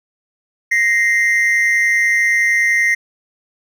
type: tone pair together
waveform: triangle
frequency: 1870.5 / 2081 Hz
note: A#6 / C7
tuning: +5 / -10 cents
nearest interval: major second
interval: 185 cents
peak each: -13 / -13 dBFS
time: 0.71-2.95 s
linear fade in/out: 10 ms
effects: none